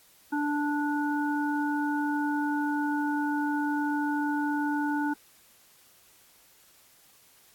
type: harmonic tone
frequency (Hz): 293.3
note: D4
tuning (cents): -2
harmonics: 1 / 3 / 5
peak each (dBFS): -27 / -32 / -34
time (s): 0.32-5.14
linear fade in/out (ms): 10
effects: white hiss -59 dBFS RMS until 7.54 s + AAC 64 kbps